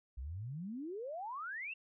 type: exponential sweep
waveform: sine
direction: up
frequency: 58.27 to 2794 Hz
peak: -40 dBFS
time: 0.17-1.74 s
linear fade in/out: 10 ms
effects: none